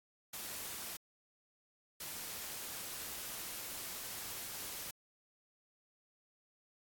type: noise bursts at uneven times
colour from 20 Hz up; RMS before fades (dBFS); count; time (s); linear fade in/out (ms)
white; -44; 2; 0.33-0.97 / 2-4.91; 5
effects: AAC 64 kbps